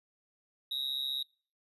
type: tone with amplitude modulation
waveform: triangle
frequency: 3785 Hz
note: A#7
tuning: 26 cents sharp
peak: -27 dBFS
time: 0.71-1.23 s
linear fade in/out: 5 ms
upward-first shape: sine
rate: 135 Hz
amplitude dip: 95%
effects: noise-tail reverb RT60 0.4 s tail -24 dB re dry + resampled to 32000 Hz